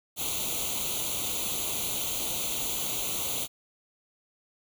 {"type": "noise with comb filter", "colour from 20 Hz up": "white", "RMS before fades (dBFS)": -31, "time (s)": [0.16, 3.48], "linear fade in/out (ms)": 50, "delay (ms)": 0.29, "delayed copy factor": 0.9, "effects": []}